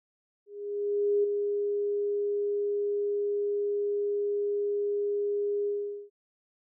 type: tone with ADSR envelope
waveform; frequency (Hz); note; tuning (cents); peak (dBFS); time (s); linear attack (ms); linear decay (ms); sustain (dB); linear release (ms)
sine; 409; G#4; -26; -21; 0.46-6.1; 780; 6; -5; 430
effects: none